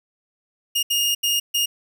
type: tone bursts at uneven times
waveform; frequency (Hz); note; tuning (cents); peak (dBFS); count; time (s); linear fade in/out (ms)
sawtooth; 2842; F7; +30; -15; 4; 0.75-0.83 / 0.9-1.15 / 1.23-1.4 / 1.54-1.66; 10
effects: none